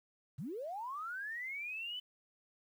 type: linear sweep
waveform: sine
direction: up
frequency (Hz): 110 to 3037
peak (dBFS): -39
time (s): 0.38-2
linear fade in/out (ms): 10
effects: 11-bit